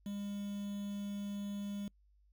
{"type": "tone with quantisation", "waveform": "triangle", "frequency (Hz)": 202.3, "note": "G#3", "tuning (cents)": -45, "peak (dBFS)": -36, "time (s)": [0.06, 1.88], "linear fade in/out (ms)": 2, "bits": 9, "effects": ["noise-tail reverb RT60 0.1 s tail -26 dB re dry", "added 50 Hz sine -65 dBFS peak until 2.32 s"]}